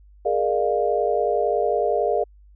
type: chord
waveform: sine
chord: Bb dominant seventh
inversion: third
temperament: equal with one note detuned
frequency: 415.3 / 466.2 / 602.4 / 698.5 Hz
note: Ab4 / Bb4 / D5 / F5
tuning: 0 / 0 / +44 / 0 cents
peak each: -24 dBFS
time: 0.25-2.24 s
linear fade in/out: 10 ms
effects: added 50 Hz sine -47 dBFS peak until 2.55 s